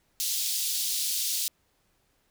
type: high-pass noise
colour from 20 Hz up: pink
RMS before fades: -29 dBFS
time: 0.2-1.48 s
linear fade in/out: 0 ms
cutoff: 3700 Hz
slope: 24 dB/octave
effects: pink hiss -70 dBFS RMS until 2.3 s